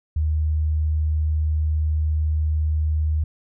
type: tone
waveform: sine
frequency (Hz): 77.2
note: D#2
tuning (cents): -13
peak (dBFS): -18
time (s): 0.16-3.24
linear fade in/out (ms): 5
effects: none